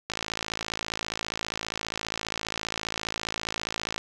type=click train; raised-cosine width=0.2 ms; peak=-12 dBFS; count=214; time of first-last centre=0.1-3.98 s; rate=54.9 Hz; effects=none